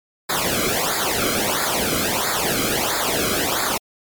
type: noise with flanger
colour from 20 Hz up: pink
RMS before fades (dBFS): -21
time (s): 0.29-3.78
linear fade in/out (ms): 10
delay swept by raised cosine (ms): 0.34 to 1.12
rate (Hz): 1.5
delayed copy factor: -0.95
effects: MP3 96 kbps